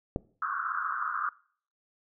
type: click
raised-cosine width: 2 ms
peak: -15 dBFS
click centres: 0.161 s
type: band-pass noise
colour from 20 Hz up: pink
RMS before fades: -32 dBFS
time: 0.42-1.29 s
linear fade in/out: 2 ms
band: 1100 to 1500 Hz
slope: 96 dB/octave
effects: noise-tail reverb RT60 0.5 s tail -22 dB re dry